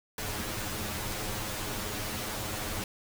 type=noise with comb filter; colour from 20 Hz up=pink; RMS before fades=-35 dBFS; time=0.18-2.84 s; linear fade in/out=2 ms; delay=9.5 ms; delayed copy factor=+0.9; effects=none